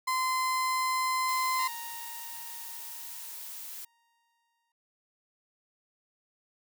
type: tone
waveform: 35% pulse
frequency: 1032 Hz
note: C6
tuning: 24 cents flat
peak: -25 dBFS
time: 0.07-1.68 s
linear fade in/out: 10 ms
type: noise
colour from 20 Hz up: blue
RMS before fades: -42 dBFS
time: 1.28-3.85 s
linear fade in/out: 5 ms
type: tone with exponential decay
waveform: sawtooth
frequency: 932.3 Hz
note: A#5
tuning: in tune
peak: -34 dBFS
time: 1.59-4.72 s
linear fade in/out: 2 ms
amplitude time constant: 680 ms
effects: none